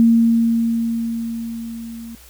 sine tone with level ramp, 230 Hz, A#3, 23 cents flat, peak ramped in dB -8 to -31 dBFS, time 0-2.15 s, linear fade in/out 0 ms, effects added 60 Hz sine -46 dBFS peak until 2.29 s + white hiss -46 dBFS RMS until 2.29 s

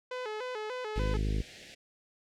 sawtooth tone with vibrato, 464.6 Hz, A#4, 6 cents flat, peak -31 dBFS, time 0.11-1.17 s, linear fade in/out 5 ms, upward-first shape square, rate 3.4 Hz, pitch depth 140 cents each way
white band-stop noise, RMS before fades -43 dBFS, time 0.95-1.75 s, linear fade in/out 10 ms, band 710 to 1700 Hz, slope 48 dB/octave
harmonic tone, 51.91 Hz, G#1, in tune, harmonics 1 / 2 / 3 / 4 / 5 / 6 / 7 / 8 / 9, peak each -29 / -35 / -39 / -41 / -43 / -45 / -46 / -47 / -48 dBFS, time 0.96-1.42 s, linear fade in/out 5 ms
effects low-pass 4000 Hz 12 dB/octave

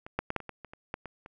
clicks, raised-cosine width 0.5 ms, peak -27 / -13 / -16 / -14 / -28 / -24 / -28 / -30 / -18 / -25 / -30 dBFS, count 11, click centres 0.065 / 0.19 / 0.304 / 0.363 / 0.403 / 0.493 / 0.647 / 0.735 / 0.941 / 1.057 / 1.261 s, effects none

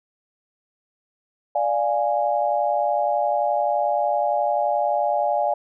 sine chord, D diminished, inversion none, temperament equal, 587.3 / 698.5 / 830.6 Hz, D5 / F5 / Ab5, 0 / 0 / 0 cents, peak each -23 dBFS, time 1.55-5.54 s, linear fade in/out 5 ms, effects none

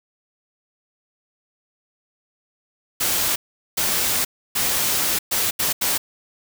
white noise bursts at uneven times, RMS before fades -21 dBFS, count 6, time 3-3.36 / 3.77-4.25 / 4.55-5.19 / 5.31-5.51 / 5.59-5.73 / 5.81-5.98 s, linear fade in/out 10 ms, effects none

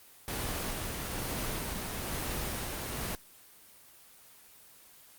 pink noise with tremolo, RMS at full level -34 dBFS, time 0.28-3.15 s, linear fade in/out 0 ms, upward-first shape sine, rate 1.1 Hz, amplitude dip 25%, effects white hiss -56 dBFS RMS until 5.18 s + Opus 24 kbps

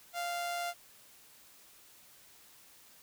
sawtooth tone with amplitude modulation, 696 Hz, F5, 6 cents flat, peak -29 dBFS, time 0.13-0.74 s, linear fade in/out 50 ms, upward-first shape sine, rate 141 Hz, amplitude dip 30%, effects white hiss -59 dBFS RMS until 3.02 s

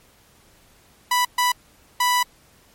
sawtooth tone bursts at uneven times, 987.8 Hz, B5, in tune, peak -13 dBFS, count 3, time 1.11-1.25 / 1.38-1.52 / 2-2.23 s, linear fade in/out 5 ms, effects pink hiss -55 dBFS RMS until 2.74 s + MP3 64 kbps

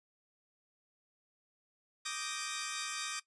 10% pulse chord, Eb major seventh, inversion third, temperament equal, 1174.7 / 1244.5 / 1568 / 1864.7 Hz, D6 / Eb6 / G6 / Bb6, 0 / 0 / 0 / 0 cents, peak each -34 / -34 / -35 / -35 dBFS, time 2.05-3.2 s, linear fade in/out 10 ms, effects noise-tail reverb RT60 0.1 s tail -17 dB re dry + resampled to 22050 Hz

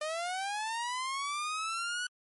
sawtooth linear sweep, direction up, 600 to 1485 Hz, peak -29 dBFS, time 0.01-2.07 s, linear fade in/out 5 ms, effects MP3 48 kbps

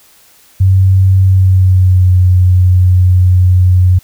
sine tone with pitch glide, 95 to 91.18 Hz, F#2 to F#2, +46 to -25 cents, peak -4 dBFS, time 0.6-3.99 s, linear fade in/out 10 ms, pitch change -71 cents, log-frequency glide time 1.22-2.15 s, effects white hiss -45 dBFS RMS until 4.03 s

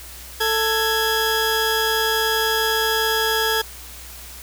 20% pulse tone pair together, 442.9 / 1661.2 Hz, A4 / G#6, +11 / 0 cents, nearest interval octave + major seventh, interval 2289 cents, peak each -16 dBFS, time 0.4-3.62 s, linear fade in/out 10 ms, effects added 61 Hz sine -41 dBFS peak until 4.42 s + white hiss -39 dBFS RMS until 4.42 s

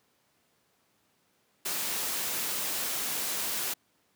white noise, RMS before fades -32 dBFS, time 1.65-3.74 s, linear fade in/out 10 ms, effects pink hiss -70 dBFS RMS until 4.15 s + high-pass 150 Hz 12 dB/octave

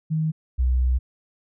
sine tone pair in turn, 157.6 / 63 Hz, D#3 / B1, +23 / +35 cents, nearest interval octave + major third, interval 1588 cents, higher first, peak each -20 / -17 dBFS, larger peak second, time 0.1-0.32 / 0.58-0.99 s, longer second, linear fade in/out 20 ms, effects none

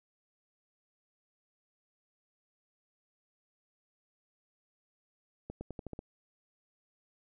accelerating click train, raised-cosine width 2 ms, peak -27 dBFS, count 7, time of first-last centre 5.5-5.991 s, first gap 110 ms, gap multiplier 0.88, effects none

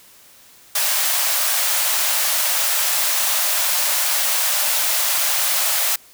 white high-pass noise, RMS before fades -19 dBFS, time 0.75-5.96 s, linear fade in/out 5 ms, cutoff 540 Hz, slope 96 dB/octave, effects white hiss -48 dBFS RMS until 6.13 s

